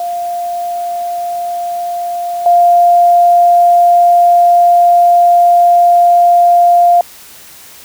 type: tone with level steps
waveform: sine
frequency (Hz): 698.5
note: F5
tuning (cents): 0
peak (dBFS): -15 / -4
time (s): 0-7.01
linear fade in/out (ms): 2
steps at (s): 2.46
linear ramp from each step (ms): 2
effects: white hiss -36 dBFS RMS until 7.84 s